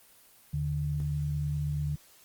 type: tone pair together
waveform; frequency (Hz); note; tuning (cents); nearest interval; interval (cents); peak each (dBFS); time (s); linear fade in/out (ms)
sine; 78.1 / 147.43; D#2 / D3; +7 / +7; major seventh; 1100; -34 / -29; 0.53-1.96; 10
effects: white hiss -58 dBFS RMS until 2.24 s + Opus 24 kbps